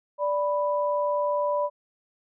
sine tone pair together, 585.9 / 987.8 Hz, D5 / B5, -4 / 0 cents, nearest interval major sixth, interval 904 cents, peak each -24 / -27 dBFS, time 0.18-1.7 s, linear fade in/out 50 ms, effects none

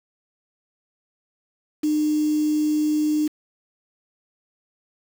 sine tone with quantisation, 303.4 Hz, D#4, 44 cents flat, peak -18 dBFS, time 1.83-3.28 s, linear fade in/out 10 ms, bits 6, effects none

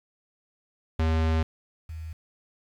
square / sine tone pair in turn, 80.2 / 80.2 Hz, E2 / E2, -47 / -47 cents, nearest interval unison, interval 0 cents, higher neither, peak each -22 / -34 dBFS, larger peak first, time 0.99-1.43 / 1.89-2.13 s, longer first, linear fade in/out 5 ms, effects low-pass 4000 Hz 12 dB/octave + 9-bit

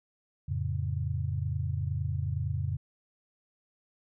sine chord, F augmented, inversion none, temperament equal with one note detuned, 87.81 / 110 / 138.59 Hz, F2 / A2 / C#3, +10 / 0 / 0 cents, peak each -32 / -34 / -33 dBFS, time 0.48-2.77 s, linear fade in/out 10 ms, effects none

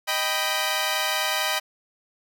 10% pulse chord, Eb augmented, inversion none, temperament equal, 622.3 / 784 / 987.8 Hz, Eb5 / G5 / B5, 0 / 0 / 0 cents, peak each -19 dBFS, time 0.07-1.6 s, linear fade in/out 20 ms, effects none

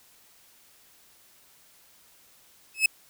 40% pulse tone with exponential growth, 2587 Hz, E7, 33 cents flat, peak -13 dBFS, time 2.74-2.86 s, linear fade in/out 5 ms, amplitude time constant 26 ms, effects white hiss -58 dBFS RMS until 3.09 s

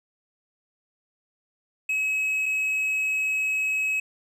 triangle tone pair in turn, 2561 / 2561 Hz, D#7 / D#7, +49 / +49 cents, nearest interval unison, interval 0 cents, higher neither, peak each -21 dBFS, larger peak neither, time 1.89-2.46 / 2.46-4 s, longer second, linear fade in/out 5 ms, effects none

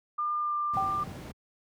sine tone with pitch glide, 1202 to 1190.9 Hz, D6 to D6, +40 to +24 cents, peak -27 dBFS, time 0.18-1.04 s, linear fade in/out 10 ms, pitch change -16 cents, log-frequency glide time 0.4-0.56 s
brown noise, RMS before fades -35 dBFS, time 0.73-1.32 s, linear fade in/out 10 ms
clicks, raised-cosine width 5 ms, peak -25 dBFS, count 2, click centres 0.767 / 1.076 s
sine tone with exponential decay, 773 Hz, G5, 24 cents flat, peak -25 dBFS, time 0.77-1.19 s, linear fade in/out 1 ms, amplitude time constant 91 ms
effects high-pass 100 Hz 12 dB/octave

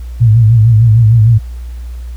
sine tone with vibrato, 112.7 Hz, A2, 42 cents sharp, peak -3 dBFS, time 0.2-1.39 s, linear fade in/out 20 ms, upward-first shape sine, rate 6.6 Hz, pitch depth 95 cents each way, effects added 60 Hz sine -21 dBFS peak until 2.16 s + pink hiss -45 dBFS RMS until 2.16 s

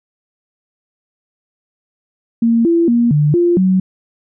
sine tone with pitch steps, 231 / 337.1 / 236.7 / 148.3 / 347.4 / 187.1 Hz, A#3 / E4 / A#3 / D3 / F4 / F#3, -16 / +39 / +27 / +17 / -9 / +20 cents, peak -9 dBFS, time 2.42-3.8 s, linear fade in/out 5 ms, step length 230 ms, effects none

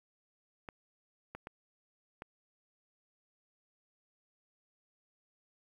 clicks, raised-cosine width 0.5 ms, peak -28 dBFS, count 4, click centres 0.688 / 1.35 / 1.471 / 2.221 s, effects 10-bit

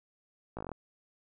slowing click train, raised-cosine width 1 ms, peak -25 dBFS, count 8, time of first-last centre 0.57-0.717 s, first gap 17 ms, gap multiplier 1.07, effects none

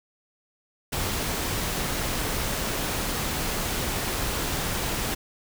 pink noise, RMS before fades -28 dBFS, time 0.92-5.15 s, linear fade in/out 10 ms, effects none

